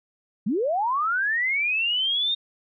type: linear sweep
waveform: sine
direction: up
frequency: 174.61 to 3695 Hz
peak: -21 dBFS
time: 0.46-2.35 s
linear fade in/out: 10 ms
effects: none